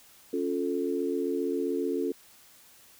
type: chord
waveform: sine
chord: Db augmented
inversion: none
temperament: equal with one note detuned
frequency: 277.2 / 352.7 / 440 Hz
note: Db4 / F4 / A4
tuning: 0 / +17 / 0 cents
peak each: -31 dBFS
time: 0.33-2.12 s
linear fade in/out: 5 ms
effects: white hiss -56 dBFS RMS until 2.99 s